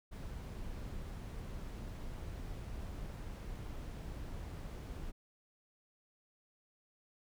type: noise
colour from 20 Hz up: brown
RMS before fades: -44 dBFS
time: 0.11-5.12 s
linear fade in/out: 20 ms
effects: none